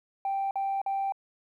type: tone bursts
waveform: sine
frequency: 784 Hz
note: G5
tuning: in tune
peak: -25 dBFS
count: 3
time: 0.25-1.122 s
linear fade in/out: 2 ms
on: 260 ms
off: 46 ms
effects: tanh soft clip ceiling -24 dBFS + 11-bit